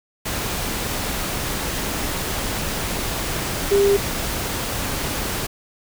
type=tone in noise; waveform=sine; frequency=400 Hz; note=G4; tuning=35 cents sharp; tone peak=-13 dBFS; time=3.71-3.97 s; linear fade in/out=10 ms; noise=pink; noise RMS=-25 dBFS; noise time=0.25-5.47 s; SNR=+9 dB; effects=none